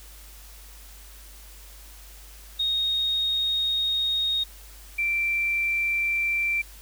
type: tone pair in turn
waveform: sine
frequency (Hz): 3729 / 2349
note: A#7 / D7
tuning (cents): 0 / 0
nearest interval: minor sixth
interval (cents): 800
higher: first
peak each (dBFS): -22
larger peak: neither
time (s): 2.59-4.44 / 4.98-6.62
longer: first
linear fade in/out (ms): 10
effects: added 50 Hz sine -45 dBFS peak until 6.81 s + white hiss -49 dBFS RMS until 6.81 s